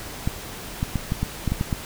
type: clicks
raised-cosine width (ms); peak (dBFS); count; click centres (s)
5; -10; 9; 0.275 / 0.829 / 0.957 / 1.121 / 1.23 / 1.477 / 1.52 / 1.611 / 1.728
effects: pink hiss -36 dBFS RMS until 1.85 s